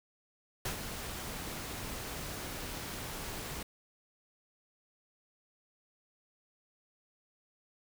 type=noise with ADSR envelope; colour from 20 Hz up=pink; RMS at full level=-34 dBFS; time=0.65-3.63 s; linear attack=5 ms; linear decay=96 ms; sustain=-7 dB; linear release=6 ms; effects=none